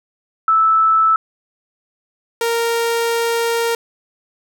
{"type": "tone pair in turn", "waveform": ["sine", "sawtooth"], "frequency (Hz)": [1313, 464.2], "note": ["E6", "A#4"], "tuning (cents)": [-7, -7], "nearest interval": "octave + tritone", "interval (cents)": 1800, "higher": "first", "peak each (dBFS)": [-10, -12], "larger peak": "first", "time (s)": [[0.48, 1.16], [2.41, 3.75]], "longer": "second", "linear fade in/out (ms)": 2, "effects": []}